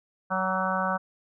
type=harmonic tone with a mistuned harmonic; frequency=187.5 Hz; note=F#3; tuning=23 cents sharp; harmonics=1 / 3 / 4 / 5 / 6 / 7 / 8; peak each=-32 / -32 / -32 / -32 / -32 / -32 / -32 dBFS; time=0.3-0.98 s; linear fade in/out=20 ms; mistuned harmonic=6; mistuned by=+26 cents; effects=none